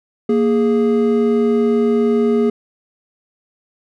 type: tone pair together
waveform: triangle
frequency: 233.1 / 415.3 Hz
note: A#3 / G#4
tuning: 0 / 0 cents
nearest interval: minor seventh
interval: 1000 cents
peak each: -13 dBFS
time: 0.29-2.5 s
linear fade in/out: 5 ms
effects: none